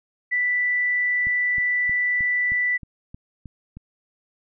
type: tone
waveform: sine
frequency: 1975.5 Hz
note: B6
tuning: in tune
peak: -19 dBFS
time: 0.31-2.78 s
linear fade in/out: 20 ms
type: click train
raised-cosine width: 5 ms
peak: -26 dBFS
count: 9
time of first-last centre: 1.27-3.77 s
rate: 3.2 Hz
effects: none